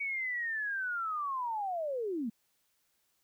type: linear sweep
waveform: sine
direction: down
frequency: 2263 to 207.7 Hz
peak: -32 dBFS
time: 0-2.3 s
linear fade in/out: 10 ms
effects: white hiss -75 dBFS RMS until 3.23 s